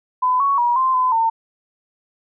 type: tone with pitch steps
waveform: sine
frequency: 1008 / 1114 / 959 / 1043 / 1016 / 906 Hz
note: B5 / C#6 / A#5 / C6 / B5 / A#5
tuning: +35 / +8 / +49 / -6 / +49 / -50 cents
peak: -14 dBFS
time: 0.22-1.3 s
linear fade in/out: 10 ms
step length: 180 ms
effects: none